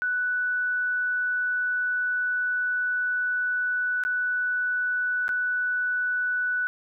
sine tone with dropouts, 1485 Hz, F#6, 6 cents sharp, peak -23 dBFS, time 0.02-6.67 s, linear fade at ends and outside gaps 0 ms, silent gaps 4.037-4.05 / 5.281-5.291 s, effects none

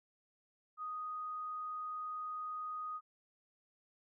sine tone, 1244.5 Hz, D#6, in tune, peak -39 dBFS, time 0.77-3.01 s, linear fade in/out 50 ms, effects none

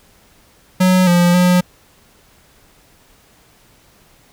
square tone with pitch steps, 184.4 / 175.2 / 179.6 Hz, F#3 / F3 / F3, -6 / +6 / +49 cents, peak -10 dBFS, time 0.8-1.61 s, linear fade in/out 10 ms, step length 270 ms, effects pink hiss -51 dBFS RMS until 4.32 s

